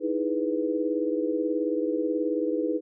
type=chord; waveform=sine; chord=E major seventh; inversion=third; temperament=equal; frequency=311.1 / 329.6 / 415.3 / 493.9 Hz; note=D#4 / E4 / G#4 / B4; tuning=0 / 0 / 0 / 0 cents; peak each=-28 / -31 / -31 / -29 dBFS; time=0-2.81 s; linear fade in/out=50 ms; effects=none